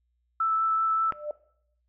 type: tone with vibrato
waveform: sine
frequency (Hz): 1318.5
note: E6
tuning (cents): 0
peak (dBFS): -22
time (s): 0.4-1.11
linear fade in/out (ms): 5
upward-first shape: triangle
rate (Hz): 5.2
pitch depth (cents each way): 10
type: tone with exponential growth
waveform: sine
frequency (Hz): 597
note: D5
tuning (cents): +28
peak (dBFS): -26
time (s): 1.02-1.31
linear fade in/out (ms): 2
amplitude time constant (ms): 62
type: click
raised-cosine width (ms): 0.5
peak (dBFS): -21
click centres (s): 1.123
effects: noise-tail reverb RT60 0.7 s tail -19 dB re dry + added 60 Hz sine -70 dBFS peak until 1.88 s